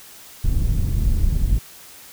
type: low-pass noise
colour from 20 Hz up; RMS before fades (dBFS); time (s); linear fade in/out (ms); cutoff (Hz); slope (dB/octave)
pink; -18; 0.44-1.59; 10; 110; 12
effects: white hiss -43 dBFS RMS until 2.12 s